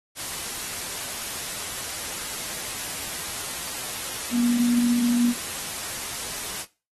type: tone in noise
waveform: sine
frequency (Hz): 240.1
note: B3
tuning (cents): -49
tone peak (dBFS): -19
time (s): 4.31-5.34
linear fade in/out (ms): 50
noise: white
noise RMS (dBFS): -32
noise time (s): 0.15-6.66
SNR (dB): +10
effects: noise-tail reverb RT60 0.3 s tail -18 dB re dry + AAC 32 kbps